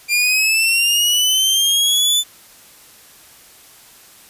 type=linear sweep; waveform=sawtooth; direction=up; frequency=2384 to 3520 Hz; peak=-10 dBFS; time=0.08-2.24 s; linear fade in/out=50 ms; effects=white hiss -45 dBFS RMS until 4.29 s + resampled to 32000 Hz